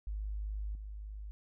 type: tone with level steps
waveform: sine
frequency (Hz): 51.7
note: G#1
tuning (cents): -7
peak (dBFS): -35 / -41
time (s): 0.07-1.31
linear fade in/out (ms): 0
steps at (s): 0.75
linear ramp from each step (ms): 2
effects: none